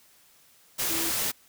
sine tone in noise, 329.6 Hz, E4, in tune, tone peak -34 dBFS, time 0.89-1.11 s, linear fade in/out 20 ms, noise white, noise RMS -28 dBFS, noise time 0.78-1.32 s, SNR -9 dB, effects white hiss -59 dBFS RMS until 1.48 s

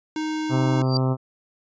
square tone, 310.9 Hz, D#4, 1 cent flat, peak -25 dBFS, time 0.16-0.82 s, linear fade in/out 2 ms
harmonic tone, 130.3 Hz, C3, 7 cents flat, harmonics 1 / 2 / 3 / 4 / 5 / 6 / 7 / 8 / 9 / 10, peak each -20 / -26 / -30 / -32 / -34 / -36 / -37 / -38 / -39 / -40 dBFS, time 0.49-1.17 s, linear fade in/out 50 ms
sine tone with exponential growth, 4699 Hz, D8, in tune, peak -20 dBFS, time 0.82-0.97 s, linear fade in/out 1 ms, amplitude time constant 31 ms
effects resampled to 16000 Hz

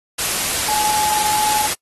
sine tone in noise, 850 Hz, G#5, 40 cents sharp, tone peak -19 dBFS, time 0.68-1.67 s, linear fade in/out 10 ms, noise white, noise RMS -20 dBFS, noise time 0.18-1.74 s, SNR -2 dB, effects noise-tail reverb RT60 0.1 s tail -24 dB re dry + AAC 32 kbps

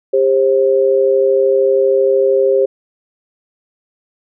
sine tone pair together, 399.1 / 532 Hz, G4 / C5, +31 / +29 cents, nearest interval perfect fourth, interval 498 cents, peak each -12 dBFS, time 0.13-2.66 s, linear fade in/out 10 ms, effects none

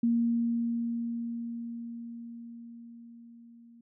sine tone with level ramp, 233.8 Hz, A#3, 5 cents sharp, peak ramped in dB -22 to -52 dBFS, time 0.03-3.81 s, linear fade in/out 5 ms, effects none

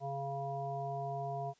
harmonic tone, 138.59 Hz, C#3, in tune, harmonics 1 / 3 / 5 / 7, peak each -41 / -45 / -38 / -47 dBFS, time 0-1.54 s, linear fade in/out 50 ms, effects white hiss -70 dBFS RMS until 1.59 s + resampled to 16000 Hz

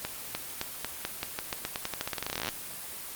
accelerating click train, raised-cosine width 0.2 ms, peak -13 dBFS, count 30, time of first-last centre 0.05-2.489 s, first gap 300 ms, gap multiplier 0.88, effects white hiss -40 dBFS RMS until 3.15 s + Opus 24 kbps

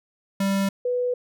square / sine tone pair in turn, 196 / 493.9 Hz, G3 / B4, 0 / 0 cents, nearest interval octave + major third, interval 1600 cents, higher second, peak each -21 dBFS, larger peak neither, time 0.4-0.69 / 0.85-1.14 s, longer neither, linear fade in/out 5 ms, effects none

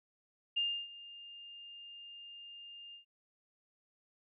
sine tone with ADSR envelope, 2810 Hz, F7, 10 cents sharp, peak -29 dBFS, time 0.56-3.05 s, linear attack 14 ms, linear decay 300 ms, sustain -19 dB, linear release 110 ms, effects none

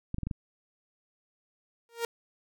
clicks, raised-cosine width 5 ms, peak -20 dBFS, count 5, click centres 0.144 / 0.184 / 0.233 / 0.27 / 0.312 s
sawtooth tone with exponential growth, 466.2 Hz, A#4, in tune, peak -22 dBFS, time 1.89-2.05 s, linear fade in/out 1 ms, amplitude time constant 34 ms
effects none

